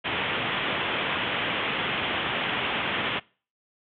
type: low-pass noise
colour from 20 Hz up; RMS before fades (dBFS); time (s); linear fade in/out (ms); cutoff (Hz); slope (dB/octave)
white; -28; 0.04-3.2; 20; 3400; 96
effects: noise-tail reverb RT60 0.4 s tail -24 dB re dry + high-pass 100 Hz 12 dB/octave